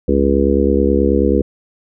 harmonic tone, 69.3 Hz, C#2, in tune, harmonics 1 / 3 / 4 / 5 / 6 / 7, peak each -18 / -18 / -18 / -18 / -18 / -18 dBFS, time 0.08-1.42 s, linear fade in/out 5 ms, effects none

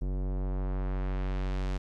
square tone with low-pass filter sweep, 47 Hz, F#1, 28 cents sharp, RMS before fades -31 dBFS, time 0.01-1.78 s, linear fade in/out 10 ms, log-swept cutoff 400 to 6300 Hz, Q 0.74, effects 12-bit

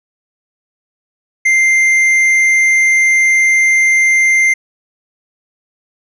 sine tone with tanh clipping, 2093 Hz, C7, in tune, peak -9 dBFS, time 1.45-4.54 s, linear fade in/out 10 ms, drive 7 dB, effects none

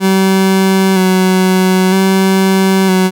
30% pulse tone with vibrato, 188.8 Hz, F#3, 35 cents sharp, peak -5 dBFS, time 0-3.11 s, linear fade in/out 50 ms, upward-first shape square, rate 0.52 Hz, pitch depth 22 cents each way, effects none

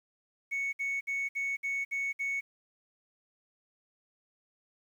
sine tone bursts, 2217 Hz, C#7, in tune, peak -28 dBFS, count 7, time 0.51-2.41 s, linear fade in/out 20 ms, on 220 ms, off 60 ms, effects tanh soft clip ceiling -28 dBFS + 10-bit

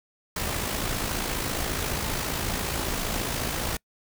pink noise with amplitude modulation, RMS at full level -27 dBFS, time 0.36-3.77 s, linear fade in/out 5 ms, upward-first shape sine, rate 54.7 Hz, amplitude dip 45%, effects noise-tail reverb RT60 0.1 s tail -26 dB re dry

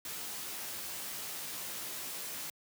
white noise with comb filter, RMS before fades -41 dBFS, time 0.05-2.5 s, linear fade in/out 2 ms, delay 16 ms, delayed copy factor -0.6, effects high-pass 100 Hz 12 dB/octave

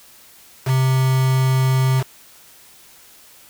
triangle tone with quantisation, 131 Hz, C3, 2 cents sharp, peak -12 dBFS, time 0.65-2.04 s, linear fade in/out 50 ms, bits 4, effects white hiss -47 dBFS RMS until 3.49 s

